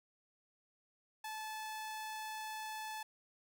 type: tone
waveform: sawtooth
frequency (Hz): 868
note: A5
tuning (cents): -24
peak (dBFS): -38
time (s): 1.24-3.03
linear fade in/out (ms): 5
effects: none